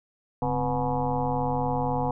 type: tone with frequency modulation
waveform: sine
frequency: 493.9 Hz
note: B4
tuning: in tune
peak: -23 dBFS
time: 0.42-2.11 s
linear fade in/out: 2 ms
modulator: 118 Hz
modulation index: 3.9
effects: none